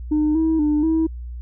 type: tone with pitch steps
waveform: sine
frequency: 303.4 / 320.8 / 298.9 / 321.6 Hz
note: D#4 / E4 / D4 / E4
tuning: -44 / -47 / +31 / -43 cents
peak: -14 dBFS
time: 0.11-1.07 s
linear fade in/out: 10 ms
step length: 240 ms
effects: tanh soft clip ceiling -13 dBFS + added 60 Hz sine -29 dBFS peak until 1.41 s